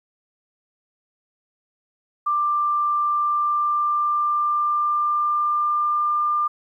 sine tone with pitch glide, 1184 to 1197.1 Hz, D6 to D6, +14 to +33 cents, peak -18 dBFS, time 2.26-6.48 s, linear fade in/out 10 ms, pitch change +19 cents, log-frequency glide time 3-6.22 s, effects 10-bit

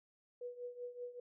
sine tone with tremolo, 488.9 Hz, B4, 18 cents flat, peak -40 dBFS, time 0.41-1.2 s, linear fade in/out 5 ms, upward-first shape triangle, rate 5.2 Hz, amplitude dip 85%, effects none

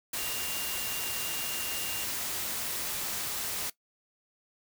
sine tone in noise, 2794 Hz, F7, in tune, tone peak -39 dBFS, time 0.18-2.04 s, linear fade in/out 5 ms, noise white, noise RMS -34 dBFS, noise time 0.13-3.7 s, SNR -8 dB, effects noise-tail reverb RT60 0.1 s tail -18 dB re dry

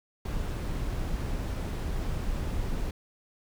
brown noise, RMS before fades -31 dBFS, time 0.25-2.91 s, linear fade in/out 5 ms, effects none

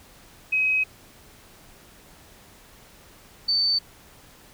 sine tone pair in turn, 2537 / 4547 Hz, D#7 / C#8, +33 / +43 cents, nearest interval minor seventh, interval 1010 cents, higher second, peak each -19 dBFS, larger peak neither, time 0.52-0.84 / 3.48-3.79 s, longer first, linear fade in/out 10 ms, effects pink hiss -51 dBFS RMS until 4.53 s

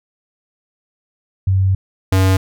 sine / square tone pair in turn, 95.4 / 94.69 Hz, G2 / F#2, -47 / +41 cents, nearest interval unison, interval 12 cents, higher first, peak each -11 dBFS, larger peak neither, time 1.47-1.75 / 2.12-2.37 s, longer first, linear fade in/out 5 ms, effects none

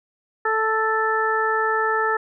harmonic tone, 440 Hz, A4, in tune, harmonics 1 / 2 / 3 / 4, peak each -24 / -25 / -23 / -24 dBFS, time 0.45-2.17 s, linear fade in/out 5 ms, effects none

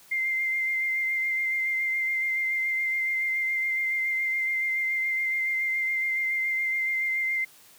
sine tone with vibrato, 2093 Hz, C7, in tune, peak -24 dBFS, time 0.11-7.45 s, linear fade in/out 10 ms, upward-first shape sine, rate 7.1 Hz, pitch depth 18 cents each way, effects white hiss -54 dBFS RMS until 7.78 s + high-pass 80 Hz 12 dB/octave

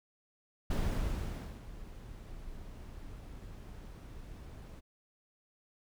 brown noise with ADSR envelope, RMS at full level -30 dBFS, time 0.7-4.81 s, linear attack 8 ms, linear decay 890 ms, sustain -17 dB, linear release 23 ms, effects none

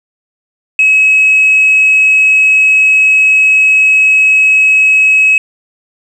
sine tone, 2564 Hz, E7, 49 cents flat, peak -3 dBFS, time 0.79-5.38 s, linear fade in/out 2 ms, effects tanh soft clip ceiling -1 dBFS + 7-bit

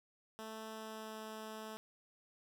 10% pulse tone with pitch glide, 220 to 218.1 Hz, A3 to A3, 0 to -15 cents, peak -37 dBFS, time 0.39-1.77 s, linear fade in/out 0 ms, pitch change -15 cents, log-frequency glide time 0.7-1.19 s, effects 13-bit

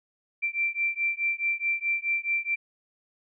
sine beating tone pair, 2349 / 2353.7 Hz, D7 / D7, 0 / +3 cents, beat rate 4.7 Hz, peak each -28 dBFS, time 0.42-2.56 s, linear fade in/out 20 ms, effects none

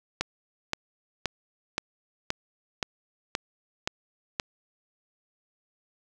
click train, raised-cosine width 0.2 ms, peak -9 dBFS, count 9, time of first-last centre 0.21-4.398 s, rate 1.91 Hz, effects none

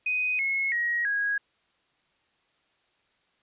sine tone with pitch steps, 2500 / 2176 / 1894.6 / 1649.4 Hz, D#7 / C#7 / A#6 / G#6, +8 / -33 / +28 / -12 cents, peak -24 dBFS, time 0.06-1.38 s, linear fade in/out 5 ms, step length 330 ms, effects white hiss -69 dBFS RMS until 3.42 s + resampled to 8000 Hz

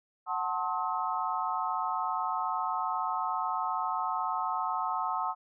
sine chord, F# diminished seventh, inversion none, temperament just, 740 / 888 / 1065.6 / 1278.7 Hz, F#5 / A5 / C6 / Eb6, 0 / +16 / +31 / +47 cents, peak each -35 / -34 / -34 / -34 dBFS, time 0.26-5.35 s, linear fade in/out 50 ms, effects none

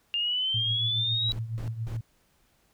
sine exponential sweep, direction up, 2800 to 3900 Hz, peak -25 dBFS, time 0.14-1.32 s, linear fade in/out 0 ms
sine tone with tremolo, 113.1 Hz, A2, 48 cents sharp, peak -27 dBFS, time 0.54-2.01 s, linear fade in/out 5 ms, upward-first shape triangle, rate 7.2 Hz, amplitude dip 75%
brown noise bursts, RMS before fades -38 dBFS, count 3, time 1.29-1.967 s, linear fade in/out 0 ms, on 99 ms, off 190 ms
effects pink hiss -67 dBFS RMS until 2.73 s

